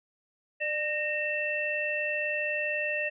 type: tone cluster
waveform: sine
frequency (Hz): 598 / 1849 / 2676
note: D5 / A#6 / E7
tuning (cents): +31 / -15 / +25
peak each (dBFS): -33 / -32 / -31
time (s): 0.6-3.1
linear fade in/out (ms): 20
effects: none